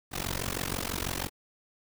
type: noise with amplitude modulation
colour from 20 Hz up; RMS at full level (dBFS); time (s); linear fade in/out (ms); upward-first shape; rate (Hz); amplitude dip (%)
pink; -29; 0.11-1.3; 50; sine; 46.1; 100
effects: none